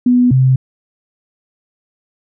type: tone pair in turn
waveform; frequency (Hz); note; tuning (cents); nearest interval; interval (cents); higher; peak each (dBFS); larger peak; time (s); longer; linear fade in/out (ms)
sine; 246.9 / 130.44; B3 / C3; 0 / -5; major seventh; 1105; first; -7; neither; 0.06-0.31 / 0.31-0.56; neither; 5
effects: none